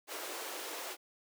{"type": "high-pass noise", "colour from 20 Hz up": "pink", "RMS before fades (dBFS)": -42, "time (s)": [0.07, 0.97], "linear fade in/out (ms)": 50, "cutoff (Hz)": 320, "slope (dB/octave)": 48, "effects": []}